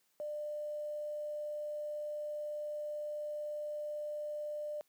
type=tone with quantisation; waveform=sine; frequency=597 Hz; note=D5; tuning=28 cents sharp; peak=-37 dBFS; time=0.2-4.81 s; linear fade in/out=0 ms; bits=11; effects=white hiss -75 dBFS RMS until 4.88 s + high-pass 150 Hz 12 dB/octave